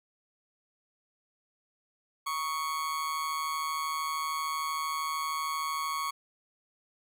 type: tone with amplitude modulation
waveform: 40% pulse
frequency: 1108.7 Hz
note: C#6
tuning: in tune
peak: -27 dBFS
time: 2.26-6.11 s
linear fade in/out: 10 ms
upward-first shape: sine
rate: 153 Hz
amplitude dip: 60%
effects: none